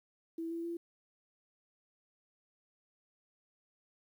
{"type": "tone with pitch steps", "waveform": "sine", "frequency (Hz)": [329.6, 334.6, 339.7], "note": ["E4", "E4", "F4"], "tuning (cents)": [0, 26, -48], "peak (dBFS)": -36, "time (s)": [0.38, 0.77], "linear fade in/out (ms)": 5, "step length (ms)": 130, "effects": ["11-bit"]}